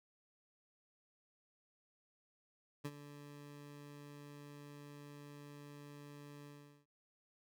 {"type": "tone with ADSR envelope", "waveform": "20% pulse", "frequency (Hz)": 145, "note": "D3", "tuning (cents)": -22, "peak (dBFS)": -34, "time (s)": [2.84, 6.86], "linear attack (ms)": 14, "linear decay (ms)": 48, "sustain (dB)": -13, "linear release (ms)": 410, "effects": []}